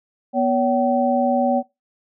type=tone cluster; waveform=sine; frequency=244 / 565 / 764 Hz; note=B3 / C#5 / G5; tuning=-21 / +33 / -45 cents; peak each=-20 dBFS; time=0.33-1.63 s; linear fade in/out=50 ms; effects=noise-tail reverb RT60 0.2 s tail -19 dB re dry